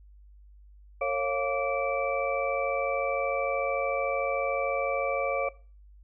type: tone cluster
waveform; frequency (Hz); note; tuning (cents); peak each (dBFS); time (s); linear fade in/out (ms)
sine; 454.5 / 548 / 698 / 1161 / 2322; A#4 / C#5 / F5 / D6 / D7; -44 / -20 / -1 / -20 / -20; -35 / -28 / -33 / -34 / -34; 1.01-5.49; 5
effects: noise-tail reverb RT60 0.4 s tail -21 dB re dry + added 50 Hz sine -50 dBFS peak until 6.03 s